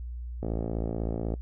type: click train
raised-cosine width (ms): 2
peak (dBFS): -18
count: 52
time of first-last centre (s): 0.43-1.339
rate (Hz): 56.1
effects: noise-tail reverb RT60 0.1 s tail -20 dB re dry + added 60 Hz sine -34 dBFS peak until 1.41 s